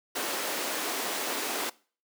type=high-pass noise; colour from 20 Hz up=pink; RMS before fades=-32 dBFS; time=0.15-1.7 s; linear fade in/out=10 ms; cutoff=300 Hz; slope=24 dB/octave; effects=noise-tail reverb RT60 0.4 s tail -22 dB re dry